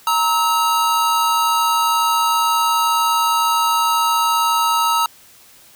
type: tone pair together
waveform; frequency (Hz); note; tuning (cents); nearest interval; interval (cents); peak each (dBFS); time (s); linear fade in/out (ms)
square; 932.3 / 1292.8; A#5 / E6; 0 / -34; tritone; 566; -18; 0.07-5.06; 2
effects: white hiss -47 dBFS RMS until 5.75 s